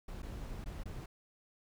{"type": "noise with dropouts", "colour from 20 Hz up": "brown", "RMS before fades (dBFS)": -43, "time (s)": [0.08, 1.06], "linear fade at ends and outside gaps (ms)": 5, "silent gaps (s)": [[0.221, 0.228], [0.643, 0.659], [0.835, 0.856]], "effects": []}